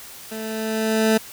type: tone with level ramp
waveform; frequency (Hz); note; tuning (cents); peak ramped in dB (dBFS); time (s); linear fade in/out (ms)
20% pulse; 220; A3; 0; -25 to -9; 0.31-1.18; 10
effects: white hiss -40 dBFS RMS until 1.32 s